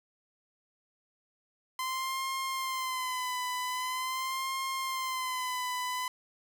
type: tone with vibrato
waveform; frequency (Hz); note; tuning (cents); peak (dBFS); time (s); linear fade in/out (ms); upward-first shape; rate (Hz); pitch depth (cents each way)
sawtooth; 1031; C6; -26; -28; 1.79-6.08; 2; sine; 0.44; 55
effects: none